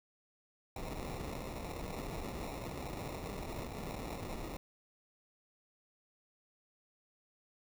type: noise with sample-and-hold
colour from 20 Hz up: pink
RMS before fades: -42 dBFS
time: 0.76-4.57 s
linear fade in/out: 2 ms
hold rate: 1575 Hz
effects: none